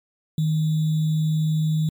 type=tone with sample-and-hold; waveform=sine; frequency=156.5 Hz; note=D#3; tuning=10 cents sharp; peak=-18 dBFS; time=0.38-1.89 s; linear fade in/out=2 ms; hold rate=3675 Hz; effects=MP3 96 kbps